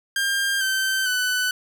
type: tone with pitch steps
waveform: sawtooth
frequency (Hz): 1600 / 1548.2 / 1498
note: G6 / G6 / F#6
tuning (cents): +35 / -22 / +21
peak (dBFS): -17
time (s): 0.16-1.51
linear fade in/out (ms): 2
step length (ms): 450
effects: none